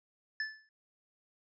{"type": "tone with exponential decay", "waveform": "square", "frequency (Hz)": 1744, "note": "A6", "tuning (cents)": -16, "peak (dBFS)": -31, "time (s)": [0.4, 0.69], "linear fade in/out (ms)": 2, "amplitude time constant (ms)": 61, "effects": ["resampled to 16000 Hz"]}